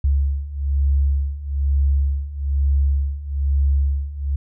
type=beating tone pair; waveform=sine; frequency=69 / 70.1 Hz; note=C#2 / C#2; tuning=-7 / +20 cents; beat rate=1.1 Hz; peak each=-21 / -18 dBFS; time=0.04-4.36 s; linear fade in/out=5 ms; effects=none